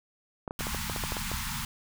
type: clicks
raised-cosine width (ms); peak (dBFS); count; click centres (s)
1; -20; 11; 0.478 / 0.509 / 0.608 / 0.669 / 0.747 / 0.898 / 0.962 / 1.038 / 1.121 / 1.168 / 1.316
type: band-stop noise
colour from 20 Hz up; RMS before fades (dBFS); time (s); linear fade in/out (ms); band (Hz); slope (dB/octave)
pink; -34; 0.59-1.65; 2; 240 to 840; 96
effects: none